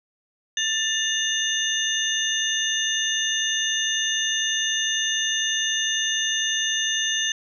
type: tone cluster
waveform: sine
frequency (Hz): 1773 / 2851 / 3580 / 6220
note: A6 / F7 / A7 / G8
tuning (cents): +13 / +35 / +29 / -14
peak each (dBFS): -27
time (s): 0.57-7.32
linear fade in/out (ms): 2
effects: none